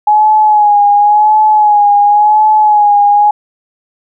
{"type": "tone with vibrato", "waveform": "sine", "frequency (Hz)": 838, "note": "G#5", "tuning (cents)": 15, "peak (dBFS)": -4, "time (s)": [0.07, 3.31], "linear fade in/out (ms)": 5, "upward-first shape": "sine", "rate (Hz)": 0.93, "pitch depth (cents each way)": 43, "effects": []}